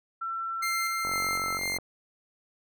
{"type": "tone with pitch glide", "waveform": "sine", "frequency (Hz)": [1345, 1323.4], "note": ["E6", "E6"], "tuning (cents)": [34, 6], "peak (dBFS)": -30, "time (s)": [0.21, 1.58], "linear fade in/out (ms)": 10, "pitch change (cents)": -28, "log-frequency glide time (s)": [0.94, 1.23]}
{"type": "tone with tremolo", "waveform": "sawtooth", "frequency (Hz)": 2101, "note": "C7", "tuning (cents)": 7, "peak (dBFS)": -25, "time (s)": [0.62, 1.78], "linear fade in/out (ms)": 10, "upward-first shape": "square", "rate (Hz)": 2, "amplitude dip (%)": 30}
{"type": "click train", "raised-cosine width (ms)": 1, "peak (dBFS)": -24, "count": 35, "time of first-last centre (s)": [1.05, 1.786], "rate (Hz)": 46.2}
{"effects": []}